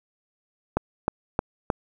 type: click train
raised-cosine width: 1 ms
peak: -7 dBFS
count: 4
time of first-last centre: 0.77-1.702 s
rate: 3.22 Hz
effects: 8-bit